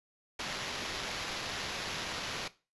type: noise with sample-and-hold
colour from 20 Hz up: violet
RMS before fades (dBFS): -38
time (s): 0.39-2.48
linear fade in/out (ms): 5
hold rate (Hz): 8820
effects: noise-tail reverb RT60 0.3 s tail -17 dB re dry + resampled to 24000 Hz